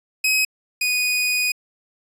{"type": "tone pair in turn", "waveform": "sawtooth", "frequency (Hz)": [2538, 2480], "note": ["D#7", "D#7"], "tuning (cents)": [34, -6], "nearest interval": "unison", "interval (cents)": 40, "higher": "first", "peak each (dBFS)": [-13, -15], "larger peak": "first", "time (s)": [[0.24, 0.45], [0.81, 1.52]], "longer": "second", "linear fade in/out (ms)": 5, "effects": ["resampled to 32000 Hz"]}